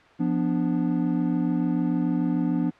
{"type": "chord", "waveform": "triangle", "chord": "B diminished", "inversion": "second", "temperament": "equal with one note detuned", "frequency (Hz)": [173.91, 246.9, 293.7], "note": ["F3", "B3", "D4"], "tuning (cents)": [-7, 0, 0], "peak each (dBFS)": -24, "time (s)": [0.19, 2.71], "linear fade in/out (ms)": 20, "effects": ["white hiss -52 dBFS RMS until 2.79 s", "low-pass 2000 Hz 12 dB/octave"]}